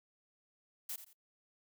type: noise with echo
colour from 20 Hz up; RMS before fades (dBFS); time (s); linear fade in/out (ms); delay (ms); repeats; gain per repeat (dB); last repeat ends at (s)
blue; -41; 0.89-0.96; 5; 86; 2; -11; 1.132
effects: noise-tail reverb RT60 0.1 s tail -26 dB re dry